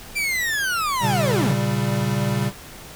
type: linear sweep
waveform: 40% pulse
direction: down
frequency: 2381 to 103.2 Hz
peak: -20 dBFS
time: 0.15-1.54 s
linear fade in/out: 20 ms
type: chord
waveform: square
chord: G diminished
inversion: first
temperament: equal with one note detuned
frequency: 118.24 / 138.59 / 196 Hz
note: Bb2 / Db3 / G3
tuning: +25 / 0 / 0 cents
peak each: -25 dBFS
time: 1-2.52 s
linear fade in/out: 50 ms
effects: pink hiss -40 dBFS RMS until 2.95 s